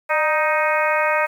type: harmonic tone with a mistuned harmonic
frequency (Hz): 312.1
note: D#4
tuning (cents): +5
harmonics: 2 / 3 / 4 / 5 / 6 / 7 / 8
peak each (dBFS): -21 / -23 / -24 / -25 / -26 / -26 / -27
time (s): 0.09-1.27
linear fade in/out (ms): 20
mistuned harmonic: 2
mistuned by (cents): -55
effects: 8-bit